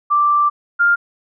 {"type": "tone pair in turn", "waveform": "sine", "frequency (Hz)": [1174.7, 1401.8], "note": ["D6", "F6"], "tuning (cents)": [0, 6], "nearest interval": "minor third", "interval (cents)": 306, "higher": "second", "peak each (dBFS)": [-11, -10], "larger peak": "second", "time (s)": [[0.1, 0.5], [0.79, 0.96]], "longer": "first", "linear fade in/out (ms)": 20, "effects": []}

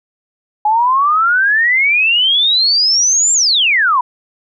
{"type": "exponential two-way sweep", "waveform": "sine", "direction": "up then down", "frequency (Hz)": [832, 7459, 950], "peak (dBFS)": -9, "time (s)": [0.65, 4.01], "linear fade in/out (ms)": 5, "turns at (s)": 3.33, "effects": []}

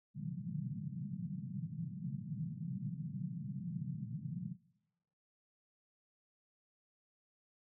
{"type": "band-pass noise", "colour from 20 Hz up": "pink", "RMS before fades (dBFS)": -42, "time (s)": [0.14, 4.56], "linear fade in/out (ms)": 50, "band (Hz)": [130, 190], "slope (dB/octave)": 48, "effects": ["noise-tail reverb RT60 1.0 s tail -22 dB re dry"]}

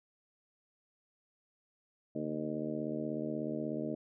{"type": "harmonic tone with a mistuned harmonic", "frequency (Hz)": 76.5, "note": "D#2", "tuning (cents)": -29, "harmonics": [2, 3, 4, 5, 6, 7, 8], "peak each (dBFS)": [-45, -39, -39, -44, -44, -48, -42], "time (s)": [2.15, 3.95], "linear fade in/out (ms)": 5, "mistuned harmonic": 2, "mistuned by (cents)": -98, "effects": []}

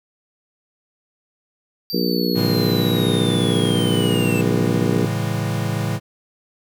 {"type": "linear sweep", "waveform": "square", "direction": "down", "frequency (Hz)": [4696, 2637], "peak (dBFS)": -26, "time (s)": [1.9, 4.41], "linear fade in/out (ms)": 0}
{"type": "harmonic tone", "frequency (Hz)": 59.7, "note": "A#1", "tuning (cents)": 42, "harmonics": [3, 4, 5, 6, 7, 8], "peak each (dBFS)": [-23, -24, -25, -26, -26, -27], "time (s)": [1.93, 5.06], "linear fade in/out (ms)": 10}
{"type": "chord", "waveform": "square", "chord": "A major seventh", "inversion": "none", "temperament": "equal with one note detuned", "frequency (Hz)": [110, 138.59, 164.81, 207.1], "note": ["A2", "C#3", "E3", "G#3"], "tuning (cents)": [0, 0, 0, -5], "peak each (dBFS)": [-24, -27, -27, -30], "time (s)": [2.34, 6], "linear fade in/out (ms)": 50}
{"effects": []}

